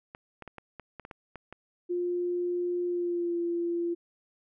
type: clicks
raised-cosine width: 0.5 ms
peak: -27 dBFS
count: 10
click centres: 0.149 / 0.423 / 0.477 / 0.583 / 0.797 / 0.997 / 1.051 / 1.112 / 1.357 / 1.526 s
type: tone with pitch glide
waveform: sine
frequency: 353.1 to 342.8 Hz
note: F4 to F4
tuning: +19 to -32 cents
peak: -27 dBFS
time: 1.89-3.95 s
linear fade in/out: 20 ms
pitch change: -51 cents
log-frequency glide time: 2.86-3.38 s
effects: none